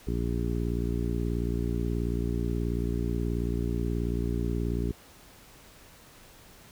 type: harmonic tone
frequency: 58.5 Hz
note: A#1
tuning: 7 cents sharp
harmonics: 1 / 2 / 3 / 4 / 5 / 6 / 7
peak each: -30 / -33 / -35 / -36 / -37 / -38 / -38 dBFS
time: 0.07-4.92 s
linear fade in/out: 5 ms
effects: pink hiss -53 dBFS RMS until 6.71 s